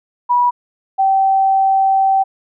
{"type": "tone pair in turn", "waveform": "sine", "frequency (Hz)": [975, 773.9], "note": ["B5", "G5"], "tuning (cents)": [-23, -22], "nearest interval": "major third", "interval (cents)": 399, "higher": "first", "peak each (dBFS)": -10, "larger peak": "neither", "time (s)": [[0.29, 0.51], [0.98, 2.24]], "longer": "second", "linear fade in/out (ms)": 20, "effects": []}